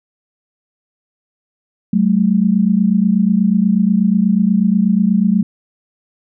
sine tone pair together, 188.56 / 216.8 Hz, F#3 / A3, +33 / -25 cents, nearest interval major second, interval 242 cents, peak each -13 dBFS, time 1.93-5.43 s, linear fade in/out 5 ms, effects none

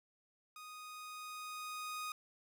sawtooth tone with level ramp, 1243 Hz, D#6, 2 cents flat, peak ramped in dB -46 to -36 dBFS, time 0.56-2.12 s, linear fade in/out 2 ms, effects none

